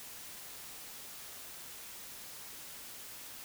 silence, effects white hiss -48 dBFS RMS until 3.44 s

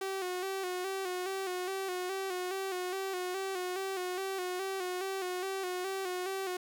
sawtooth tone with vibrato, 374.1 Hz, F#4, 19 cents sharp, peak -30 dBFS, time 0.01-6.57 s, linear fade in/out 5 ms, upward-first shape square, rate 2.4 Hz, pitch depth 53 cents each way, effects 10-bit

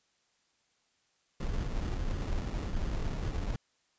brown noise with sample-and-hold, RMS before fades -33 dBFS, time 1.4-3.56 s, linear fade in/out 5 ms, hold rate 1575 Hz, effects white hiss -73 dBFS RMS until 3.98 s + resampled to 16000 Hz

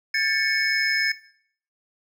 triangle tone cluster, 1621 / 1764 / 2217 / 5160 Hz, G#6 / A6 / C#7 / E8, -42 / +4 / 0 / -38 cents, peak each -29 / -23 / -23 / -26 dBFS, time 0.14-1.12 s, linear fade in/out 5 ms, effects noise-tail reverb RT60 0.6 s tail -17 dB re dry

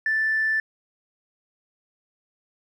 triangle tone with tanh clipping, 1762 Hz, A6, 2 cents sharp, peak -20 dBFS, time 0.06-0.6 s, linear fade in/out 2 ms, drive 4 dB, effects none

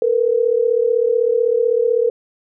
sine tone pair together, 452.5 / 488.4 Hz, A4 / B4, +48 / -19 cents, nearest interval minor second, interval 133 cents, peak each -16 dBFS, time 0.02-2.1 s, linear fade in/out 2 ms, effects none

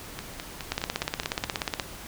two click trains, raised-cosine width 0.2 ms, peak -16 / -9 dBFS, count 7 / 19, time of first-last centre 0.19-1.443 / 0.72-1.798 s, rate 4.79 / 16.7 Hz, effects pink hiss -42 dBFS RMS until 2.07 s

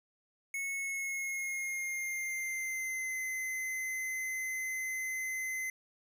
square tone with pitch glide, 2198 to 2051 Hz, C#7 to C7, -15 to -35 cents, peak -35 dBFS, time 0.54-5.7 s, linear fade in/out 2 ms, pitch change -120 cents, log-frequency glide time 0.73-3.18 s, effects none

